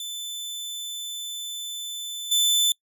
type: tone with level steps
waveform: sawtooth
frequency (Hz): 3520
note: A7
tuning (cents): 0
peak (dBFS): -28 / -15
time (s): 0-2.72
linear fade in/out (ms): 2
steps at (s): 2.31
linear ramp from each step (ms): 10
effects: noise-tail reverb RT60 0.1 s tail -25 dB re dry